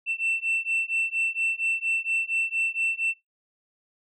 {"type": "beating tone pair", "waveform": "sine", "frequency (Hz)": [2682, 2686.3], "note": ["E7", "E7"], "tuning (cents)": [29, 32], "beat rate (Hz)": 4.3, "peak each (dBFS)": -25, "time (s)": [0.06, 3.14], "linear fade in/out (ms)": 50, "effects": ["noise-tail reverb RT60 0.2 s tail -25 dB re dry", "tanh soft clip ceiling -20 dBFS"]}